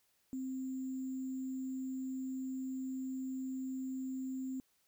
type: tone with sample-and-hold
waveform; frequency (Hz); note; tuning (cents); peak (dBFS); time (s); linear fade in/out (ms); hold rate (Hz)
sine; 261.6; C4; 0; -37; 0.33-4.6; 0; 7350
effects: white hiss -75 dBFS RMS until 4.87 s